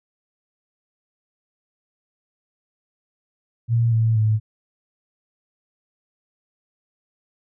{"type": "tone with pitch steps", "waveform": "sine", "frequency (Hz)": [116.54, 112.51, 108.61], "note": ["A#2", "A2", "A2"], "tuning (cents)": [0, 39, -22], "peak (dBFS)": -15, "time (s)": [3.68, 4.4], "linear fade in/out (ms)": 50, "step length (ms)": 240, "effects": []}